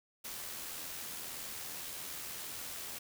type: noise with amplitude modulation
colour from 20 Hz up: white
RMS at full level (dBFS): -42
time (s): 0.24-2.99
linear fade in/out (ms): 10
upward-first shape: sine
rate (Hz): 81.8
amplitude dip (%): 30
effects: none